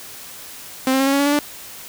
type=tone with pitch steps; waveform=sawtooth; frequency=261.6 / 265.9 / 270.2 / 274.6 / 279.1 / 283.6 / 288.3 / 293 Hz; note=C4 / C4 / C#4 / C#4 / C#4 / C#4 / D4 / D4; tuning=0 / +28 / -44 / -16 / +12 / +40 / -32 / -4 cents; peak=-11 dBFS; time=0.87-1.39 s; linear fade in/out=2 ms; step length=65 ms; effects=white hiss -37 dBFS RMS until 1.88 s